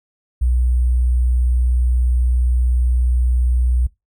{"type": "tone with sample-and-hold", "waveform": "sine", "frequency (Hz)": 61.5, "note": "B1", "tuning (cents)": -7, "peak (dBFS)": -13, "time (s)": [0.41, 3.87], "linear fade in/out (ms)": 10, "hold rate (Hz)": 8820, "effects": ["noise-tail reverb RT60 0.2 s tail -21 dB re dry"]}